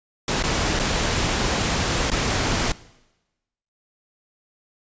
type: noise with dropouts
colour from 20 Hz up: pink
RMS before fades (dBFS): -22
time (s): 0.28-2.72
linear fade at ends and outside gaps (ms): 2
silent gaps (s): 0.426-0.437 / 0.792-0.796 / 2.102-2.116
effects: noise-tail reverb RT60 1.0 s tail -20 dB re dry + resampled to 16000 Hz